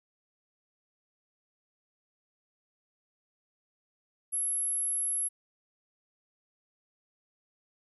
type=tone; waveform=sine; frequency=11175 Hz; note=F9; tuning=in tune; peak=-28 dBFS; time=4.32-5.29 s; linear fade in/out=20 ms; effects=none